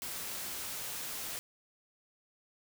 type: noise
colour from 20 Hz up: white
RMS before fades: -40 dBFS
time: 0.02-1.39 s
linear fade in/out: 0 ms
effects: none